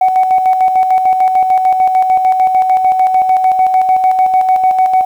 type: tone with tremolo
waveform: sine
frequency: 749 Hz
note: F#5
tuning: 21 cents sharp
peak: -4 dBFS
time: 0.01-5.05 s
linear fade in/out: 5 ms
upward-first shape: square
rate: 6.7 Hz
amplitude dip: 50%
effects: tanh soft clip ceiling -3 dBFS + 7-bit